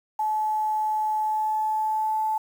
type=tone with pitch glide; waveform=sine; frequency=861 to 870.5 Hz; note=A5 to A5; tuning=-38 to -19 cents; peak=-22 dBFS; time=0.19-2.38 s; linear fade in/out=5 ms; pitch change=+19 cents; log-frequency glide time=1.18-2.22 s; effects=8-bit